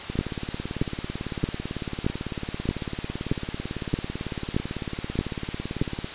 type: two click trains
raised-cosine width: 3 ms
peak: -9 / -17 dBFS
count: 10 / 108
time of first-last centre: 0.19-5.815 / 0.1-6.044 s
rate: 1.6 / 18 Hz
effects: white hiss -35 dBFS RMS until 6.14 s + resampled to 8000 Hz